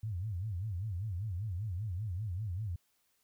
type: tone with vibrato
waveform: sine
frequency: 98 Hz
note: G2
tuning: in tune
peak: -34 dBFS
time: 0.03-2.76 s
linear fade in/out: 5 ms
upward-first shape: sine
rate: 5.1 Hz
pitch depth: 240 cents each way
effects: white hiss -75 dBFS RMS until 3.23 s